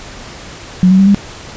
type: tone with pitch steps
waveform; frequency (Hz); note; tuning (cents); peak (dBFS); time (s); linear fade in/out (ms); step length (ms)
sine; 183.1 / 188.79 / 194.66 / 200.7; F#3 / F#3 / G3 / G3; -18 / +35 / -12 / +41; -4; 0.83-1.146; 0; 79
effects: pink hiss -31 dBFS RMS until 1.56 s + resampled to 16000 Hz